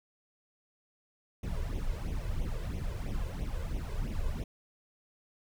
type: noise with flanger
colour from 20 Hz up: brown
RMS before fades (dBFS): -34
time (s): 1.43-4.44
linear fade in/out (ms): 5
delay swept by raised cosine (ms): 0.32 to 2.02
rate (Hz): 3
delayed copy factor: +0.8
effects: none